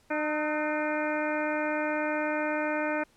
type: harmonic tone with a mistuned harmonic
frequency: 302.7 Hz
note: D#4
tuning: 48 cents flat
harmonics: 1 / 2 / 3 / 4 / 5 / 6 / 7 / 8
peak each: -32 / -31 / -35 / -40 / -35 / -40 / -41 / -39 dBFS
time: 0.1-3.04 s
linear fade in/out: 10 ms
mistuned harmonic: 4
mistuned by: +69 cents
effects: pink hiss -64 dBFS RMS until 3.16 s + low-pass 11000 Hz 12 dB/octave